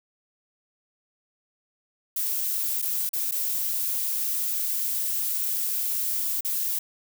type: noise with dropouts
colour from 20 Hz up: violet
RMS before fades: -27 dBFS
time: 2.16-6.79 s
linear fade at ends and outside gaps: 5 ms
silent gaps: 2.818-2.824 / 3.092-3.132 / 3.312-3.32 / 6.408-6.447 s
effects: none